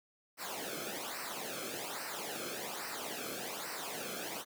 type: noise with flanger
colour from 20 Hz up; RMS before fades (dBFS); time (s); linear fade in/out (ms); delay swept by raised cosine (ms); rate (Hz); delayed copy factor
pink; -41; 0.37-4.45; 50; 0.29 to 1.08; 1.2; -0.75
effects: high-pass 200 Hz 12 dB/octave